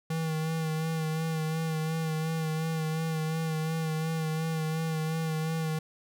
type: tone with vibrato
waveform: square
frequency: 159.6 Hz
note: D#3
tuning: 44 cents sharp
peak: -29 dBFS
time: 0.1-5.79 s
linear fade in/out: 5 ms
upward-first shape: sine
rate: 2.8 Hz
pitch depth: 30 cents each way
effects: none